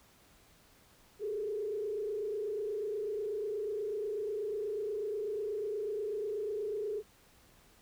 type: tone with frequency modulation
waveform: sine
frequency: 420 Hz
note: G#4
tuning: 19 cents sharp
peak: -33 dBFS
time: 1.19-7.03 s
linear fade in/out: 50 ms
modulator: 28.2 Hz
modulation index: 0.95
effects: pink hiss -63 dBFS RMS until 7.81 s